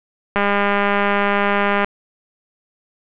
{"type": "click train", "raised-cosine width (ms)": 0.5, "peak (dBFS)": -3, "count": 301, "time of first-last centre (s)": [0.36, 1.845], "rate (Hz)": 202, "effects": ["resampled to 8000 Hz", "7-bit"]}